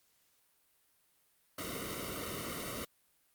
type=noise with comb filter; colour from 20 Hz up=pink; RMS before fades=-40 dBFS; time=1.58-2.85 s; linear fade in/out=5 ms; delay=1.2 ms; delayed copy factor=-1; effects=white hiss -72 dBFS RMS until 3.34 s + Opus 48 kbps